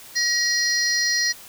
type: tone cluster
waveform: sine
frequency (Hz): 1899 / 4215 / 4940 / 5710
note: A#6 / C8 / D#8 / F8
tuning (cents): +32 / +12 / -13 / +37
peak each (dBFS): -23 / -24 / -28 / -24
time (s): 0.15-1.33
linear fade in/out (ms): 20
effects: white hiss -43 dBFS RMS until 1.48 s